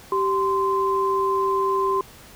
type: tone pair together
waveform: sine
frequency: 388.4 / 1037 Hz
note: G4 / C6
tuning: -16 / -16 cents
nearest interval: octave + perfect fourth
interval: 1700 cents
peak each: -22 / -21 dBFS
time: 0.12-2.01 s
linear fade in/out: 2 ms
effects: pink hiss -46 dBFS RMS until 2.35 s